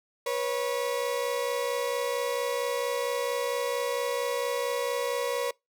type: tone pair together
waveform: 35% pulse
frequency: 486.1 / 550.5 Hz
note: B4 / C#5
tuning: -28 / -12 cents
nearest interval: major second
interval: 216 cents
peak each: -28 / -29 dBFS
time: 0.26-5.51 s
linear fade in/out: 5 ms
effects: noise-tail reverb RT60 0.2 s tail -25 dB re dry